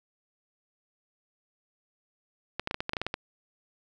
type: clicks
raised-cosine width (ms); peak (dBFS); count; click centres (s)
0.3; -14; 11; 2.596 / 2.674 / 2.711 / 2.744 / 2.805 / 2.894 / 2.934 / 2.968 / 3.016 / 3.066 / 3.141
effects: none